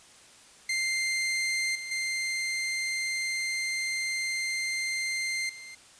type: tone with level steps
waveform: sawtooth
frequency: 2093 Hz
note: C7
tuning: in tune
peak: -23 / -32 / -25 / -39 dBFS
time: 0.69-5.75 s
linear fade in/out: 5 ms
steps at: 1.75 / 1.91 / 5.49 s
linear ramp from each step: 5 ms
effects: white hiss -54 dBFS RMS until 5.99 s + resampled to 22050 Hz